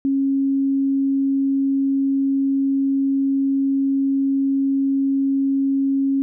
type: tone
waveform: sine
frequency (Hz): 273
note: C#4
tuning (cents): -26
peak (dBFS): -16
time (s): 0.05-6.22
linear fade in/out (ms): 0
effects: none